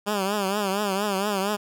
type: tone with vibrato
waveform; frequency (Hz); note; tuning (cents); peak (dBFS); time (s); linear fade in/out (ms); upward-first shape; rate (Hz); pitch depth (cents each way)
10% pulse; 200; G3; +35; -15; 0.06-1.57; 20; triangle; 4.3; 120
effects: none